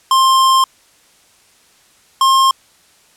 square tone pair in turn, 1056 / 1065.8 Hz, C6 / C6, +16 / +32 cents, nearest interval unison, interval 16 cents, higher second, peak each -9 dBFS, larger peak neither, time 0.11-0.64 / 2.21-2.51 s, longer first, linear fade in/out 2 ms, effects white hiss -51 dBFS RMS until 3.16 s + low-pass 10000 Hz 12 dB/octave

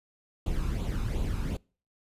brown noise with flanger, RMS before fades -30 dBFS, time 0.46-1.57 s, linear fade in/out 5 ms, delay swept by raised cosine 0.27 to 0.81 ms, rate 2.7 Hz, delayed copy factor +0.6, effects noise-tail reverb RT60 0.4 s tail -26 dB re dry + resampled to 32000 Hz

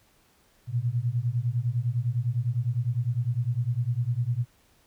sine beating tone pair, 115.5 / 125.4 Hz, A#2 / B2, -16 / +27 cents, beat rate 9.9 Hz, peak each -27 dBFS, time 0.67-4.46 s, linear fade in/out 50 ms, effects pink hiss -63 dBFS RMS until 4.86 s

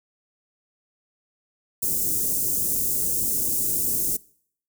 white band-stop noise, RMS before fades -24 dBFS, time 1.82-4.17 s, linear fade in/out 10 ms, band 420 to 7200 Hz, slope 24 dB/octave, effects noise-tail reverb RT60 0.6 s tail -23 dB re dry

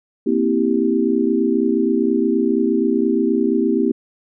sine chord, C dominant seventh, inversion third, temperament equal with one note detuned, 233.1 / 261.6 / 325.7 / 392 Hz, Bb3 / C4 / E4 / G4, 0 / 0 / -21 / 0 cents, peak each -20 dBFS, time 0.26-3.92 s, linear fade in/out 10 ms, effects none

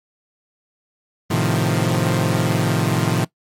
sawtooth chord, F dominant seventh, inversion first, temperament equal, 110 / 130.81 / 155.56 / 174.61 Hz, A2 / C3 / Eb3 / F3, 0 / 0 / 0 / 0 cents, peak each -18 dBFS, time 1.3-3.25 s, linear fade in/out 10 ms, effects noise-tail reverb RT60 0.1 s tail -19 dB re dry + MP3 64 kbps

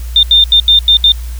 sine tone bursts at uneven times, 3611 Hz, A7, 44 cents sharp, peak -3 dBFS, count 6, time 0.16-0.23 / 0.31-0.44 / 0.52-0.6 / 0.68-0.79 / 0.88-0.97 / 1.04-1.12 s, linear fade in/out 2 ms, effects added 59 Hz sine -19 dBFS peak until 1.39 s + white hiss -37 dBFS RMS until 1.39 s

